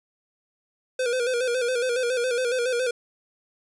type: tone with vibrato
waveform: square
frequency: 493.9 Hz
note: B4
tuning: in tune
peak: -23 dBFS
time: 0.99-2.91 s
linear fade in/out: 5 ms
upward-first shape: square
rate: 7.2 Hz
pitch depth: 64 cents each way
effects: resampled to 24000 Hz